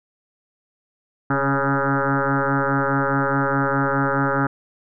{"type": "tone with frequency modulation", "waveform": "sine", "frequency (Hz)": 554.4, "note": "C#5", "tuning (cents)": 0, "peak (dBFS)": -17, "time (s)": [1.3, 4.47], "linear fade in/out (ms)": 5, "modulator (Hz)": 138, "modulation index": 7.2, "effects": []}